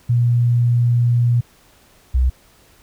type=tone pair in turn; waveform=sine; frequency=120 / 63.57 Hz; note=B2 / C2; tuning=-49 / -49 cents; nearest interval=major seventh; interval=1100 cents; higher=first; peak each=-12 dBFS; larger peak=neither; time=0.09-1.41 / 2.14-2.3 s; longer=first; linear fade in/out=10 ms; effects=pink hiss -52 dBFS RMS until 2.82 s